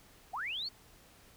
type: linear sweep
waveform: sine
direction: up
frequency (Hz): 654 to 4596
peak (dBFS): -35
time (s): 0.33-0.69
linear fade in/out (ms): 10
effects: pink hiss -60 dBFS RMS until 1.36 s